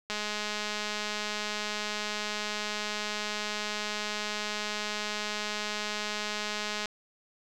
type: click train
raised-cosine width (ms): 0.2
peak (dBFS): -16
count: 1420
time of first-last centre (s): 0.1-6.857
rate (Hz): 210
effects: none